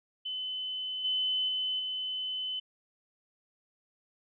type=tone with level steps; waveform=sine; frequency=3030 Hz; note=F#7; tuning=40 cents sharp; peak=-33 / -27 / -29 / -32 dBFS; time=0.25-2.6 s; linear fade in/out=10 ms; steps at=1.04 / 1.48 / 1.79 s; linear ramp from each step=10 ms; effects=none